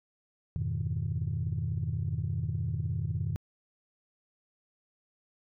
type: chord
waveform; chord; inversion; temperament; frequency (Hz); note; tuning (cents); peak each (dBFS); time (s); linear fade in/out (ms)
sine; F half-diminished seventh; none; equal; 87.31 / 103.83 / 123.47 / 155.56; F2 / Ab2 / Cb3 / Eb3; 0 / 0 / 0 / 0; -34; 0.56-3.36; 0
effects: tanh soft clip ceiling -22 dBFS